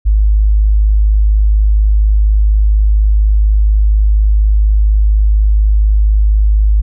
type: tone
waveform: sine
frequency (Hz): 52.1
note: G#1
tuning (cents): +6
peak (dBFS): -6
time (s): 0.05-6.82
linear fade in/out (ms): 20
effects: none